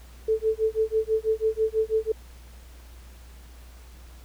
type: tone with tremolo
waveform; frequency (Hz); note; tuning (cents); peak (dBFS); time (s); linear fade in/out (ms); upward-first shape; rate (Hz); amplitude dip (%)
sine; 440; A4; 0; -18; 0.28-2.12; 5; sine; 6.1; 100
effects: added 60 Hz sine -44 dBFS peak until 4.24 s + pink hiss -54 dBFS RMS until 4.24 s